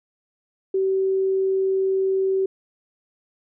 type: tone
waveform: sine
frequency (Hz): 383.2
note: G4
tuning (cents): -39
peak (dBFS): -18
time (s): 0.74-2.46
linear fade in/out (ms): 5
effects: none